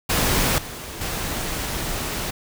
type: noise with level steps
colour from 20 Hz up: pink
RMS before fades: -20 / -34 / -27 dBFS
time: 0.09-2.31 s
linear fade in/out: 10 ms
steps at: 0.58 / 1.01 s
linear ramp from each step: 2 ms
effects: none